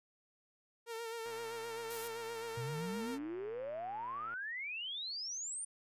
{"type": "tone with vibrato", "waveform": "sawtooth", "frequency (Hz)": 458, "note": "A#4", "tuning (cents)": -31, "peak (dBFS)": -37, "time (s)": [0.86, 3.19], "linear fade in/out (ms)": 50, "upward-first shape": "sine", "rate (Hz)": 7.7, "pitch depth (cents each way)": 42}
{"type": "click train", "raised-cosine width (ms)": 0.5, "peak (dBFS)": -39, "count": 355, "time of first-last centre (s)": [1.26, 4.338], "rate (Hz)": 115}
{"type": "noise", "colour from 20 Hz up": "blue", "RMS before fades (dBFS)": -45, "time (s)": [1.9, 2.08], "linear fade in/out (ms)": 5}
{"type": "exponential sweep", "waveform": "sine", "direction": "up", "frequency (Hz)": [118.1, 9340], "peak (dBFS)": -39, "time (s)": [2.57, 5.65], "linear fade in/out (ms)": 5}
{"effects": ["resampled to 32000 Hz"]}